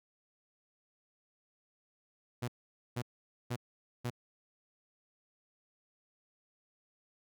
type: tone bursts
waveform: sawtooth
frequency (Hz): 121.3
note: B2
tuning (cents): -31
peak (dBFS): -30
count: 4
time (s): 2.42-4.104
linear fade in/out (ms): 10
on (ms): 61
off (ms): 480
effects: none